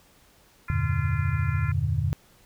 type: harmonic tone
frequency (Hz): 344.7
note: F4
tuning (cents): -23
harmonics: 3 / 4 / 5 / 6 / 7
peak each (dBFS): -43 / -37 / -41 / -42 / -42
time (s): 0.68-1.72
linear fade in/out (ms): 5
type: chord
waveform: sine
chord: E half-diminished seventh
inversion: none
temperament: equal with one note detuned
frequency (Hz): 82.41 / 96.37 / 116.54 / 146.83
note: E2 / G2 / Bb2 / D3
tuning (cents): 0 / -29 / 0 / 0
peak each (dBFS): -28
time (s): 0.7-2.13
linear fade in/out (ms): 0
effects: pink hiss -58 dBFS RMS until 2.45 s